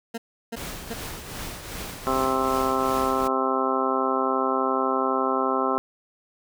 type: tone bursts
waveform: 20% pulse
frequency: 230 Hz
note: A#3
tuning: 23 cents flat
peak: -24 dBFS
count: 3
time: 0.14-0.94 s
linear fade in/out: 10 ms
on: 40 ms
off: 340 ms
type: noise with tremolo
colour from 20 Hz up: pink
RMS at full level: -33 dBFS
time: 0.56-3.28 s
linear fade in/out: 10 ms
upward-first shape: triangle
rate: 2.6 Hz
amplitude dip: 55%
type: harmonic tone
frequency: 131.8 Hz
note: C3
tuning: 13 cents sharp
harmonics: 2 / 3 / 4 / 5 / 6 / 7 / 8 / 9 / 10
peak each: -29 / -28 / -30 / -32 / -30 / -38 / -27 / -36 / -28 dBFS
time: 2.07-5.78 s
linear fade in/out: 0 ms
effects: none